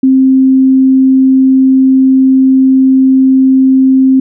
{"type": "tone", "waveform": "sine", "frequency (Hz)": 263.6, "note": "C4", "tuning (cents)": 13, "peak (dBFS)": -3, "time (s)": [0.03, 4.2], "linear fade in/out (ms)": 5, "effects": []}